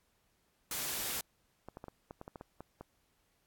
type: noise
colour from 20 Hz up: white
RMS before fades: -37 dBFS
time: 0.71-1.21 s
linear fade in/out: 2 ms
type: clicks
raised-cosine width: 1 ms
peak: -31 dBFS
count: 11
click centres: 1.686 / 1.771 / 1.841 / 1.883 / 2.109 / 2.214 / 2.279 / 2.358 / 2.411 / 2.606 / 2.81 s
effects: pink hiss -75 dBFS RMS until 3.46 s + AAC 64 kbps